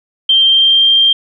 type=tone with pitch glide; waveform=sine; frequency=3154 to 3178 Hz; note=G7 to G7; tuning=+10 to +23 cents; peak=-6 dBFS; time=0.29-1.13 s; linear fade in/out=5 ms; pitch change=+13 cents; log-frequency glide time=0.41-0.86 s; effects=none